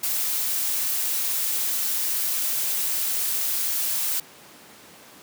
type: noise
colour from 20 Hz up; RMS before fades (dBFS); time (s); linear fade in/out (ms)
blue; -25; 0.03-4.2; 5
effects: pink hiss -47 dBFS RMS until 5.22 s + high-pass 200 Hz 12 dB/octave